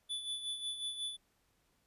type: tone with tremolo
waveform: square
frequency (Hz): 3472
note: A7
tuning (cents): -24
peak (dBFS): -36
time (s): 0.09-1.17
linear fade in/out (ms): 20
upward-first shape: sine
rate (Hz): 5.5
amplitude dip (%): 60
effects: pink hiss -75 dBFS RMS until 1.86 s + resampled to 32000 Hz